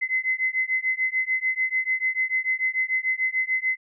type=beating tone pair; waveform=sine; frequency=2043 / 2049.8 Hz; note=C7 / C7; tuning=-42 / -36 cents; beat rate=6.8 Hz; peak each=-25 dBFS; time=0.01-3.77 s; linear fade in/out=20 ms; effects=none